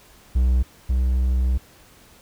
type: tone pair in turn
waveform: triangle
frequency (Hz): 62.7 / 63.39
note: B1 / B1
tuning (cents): +27 / +46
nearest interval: unison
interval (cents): 19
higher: second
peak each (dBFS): -13 / -15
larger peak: first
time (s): 0.35-0.63 / 0.89-1.58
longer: second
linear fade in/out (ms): 10
effects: pink hiss -51 dBFS RMS until 2.21 s